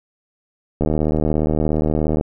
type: click train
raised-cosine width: 2 ms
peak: -6 dBFS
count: 109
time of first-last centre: 0.81-2.211 s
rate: 77.1 Hz
effects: none